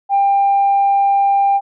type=tone; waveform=sine; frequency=795 Hz; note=G5; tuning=24 cents sharp; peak=-9 dBFS; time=0.09-1.61 s; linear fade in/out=50 ms; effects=tanh soft clip ceiling -7 dBFS